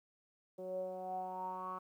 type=tone with low-pass filter sweep; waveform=10% pulse; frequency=185 Hz; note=F#3; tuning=in tune; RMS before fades=-42 dBFS; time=0.58-1.79 s; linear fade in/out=10 ms; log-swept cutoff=480 to 1200 Hz; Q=9.2; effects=12-bit